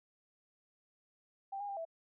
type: tone with pitch steps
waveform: sine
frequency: 785 / 815 / 795 / 658 Hz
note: G5 / G#5 / G5 / E5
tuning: +2 / -33 / +24 / -3 cents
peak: -38 dBFS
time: 1.52-1.852 s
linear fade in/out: 10 ms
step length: 83 ms
effects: none